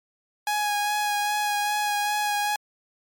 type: tone with vibrato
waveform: sawtooth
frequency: 830.6 Hz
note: G#5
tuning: in tune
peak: -19 dBFS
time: 0.47-2.56 s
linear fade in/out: 2 ms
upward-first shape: sine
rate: 2.5 Hz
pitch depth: 16 cents each way
effects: MP3 96 kbps